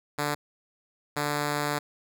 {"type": "tone pair in turn", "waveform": "5% pulse", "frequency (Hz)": [146.83, 146.83], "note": ["D3", "D3"], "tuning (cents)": [0, 0], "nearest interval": "unison", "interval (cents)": 0, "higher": "neither", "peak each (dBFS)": -15, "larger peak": "neither", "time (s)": [[0.18, 0.35], [1.16, 1.79]], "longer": "second", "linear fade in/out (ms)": 10, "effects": []}